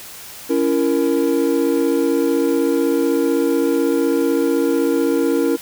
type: chord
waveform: triangle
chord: A# diminished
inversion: first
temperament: just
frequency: 279.7 / 335.6 / 466.2 Hz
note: C#4 / E4 / A#4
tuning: +16 / +31 / 0 cents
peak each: -17 dBFS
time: 0.49-5.57 s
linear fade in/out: 20 ms
effects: white hiss -36 dBFS RMS until 5.61 s